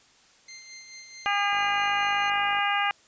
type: tone with tremolo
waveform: 10% pulse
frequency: 2091 Hz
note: C7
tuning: 2 cents flat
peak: -30 dBFS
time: 0.48-2.3 s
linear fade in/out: 5 ms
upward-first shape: sine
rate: 4.6 Hz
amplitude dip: 45%
type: harmonic tone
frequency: 405.3 Hz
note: G#4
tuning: 42 cents flat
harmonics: 2 / 3 / 4 / 5 / 6 / 7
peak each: -27 / -29 / -30 / -31 / -32 / -32 dBFS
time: 1.26-2.91 s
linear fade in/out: 0 ms
type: click train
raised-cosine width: 0.5 ms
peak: -27 dBFS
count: 56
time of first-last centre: 1.53-2.588 s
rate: 52 Hz
effects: white hiss -58 dBFS RMS until 3.07 s + resampled to 16000 Hz